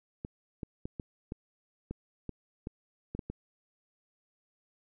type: clicks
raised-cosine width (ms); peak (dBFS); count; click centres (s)
3; -24; 11; 0.249 / 0.632 / 0.855 / 0.998 / 1.321 / 1.91 / 2.293 / 2.671 / 3.15 / 3.192 / 3.3
effects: none